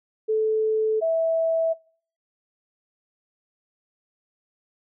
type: tone pair in turn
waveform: sine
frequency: 436.4 / 653.9 Hz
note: A4 / E5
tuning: -14 / -14 cents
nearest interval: perfect fifth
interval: 700 cents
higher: second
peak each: -19 dBFS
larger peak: neither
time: 0.28-1.01 / 1.01-1.74 s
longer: neither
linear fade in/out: 20 ms
effects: noise-tail reverb RT60 0.5 s tail -24 dB re dry